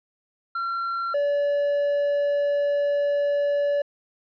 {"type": "tone pair in turn", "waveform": "triangle", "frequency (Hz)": [1366, 574.3], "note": ["F6", "D5"], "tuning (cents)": [-39, -39], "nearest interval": "octave + minor third", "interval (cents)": 1500, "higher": "first", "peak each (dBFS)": [-23, -18], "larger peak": "second", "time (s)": [[0.55, 1.14], [1.14, 3.82]], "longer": "second", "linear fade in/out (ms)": 5, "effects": ["resampled to 11025 Hz"]}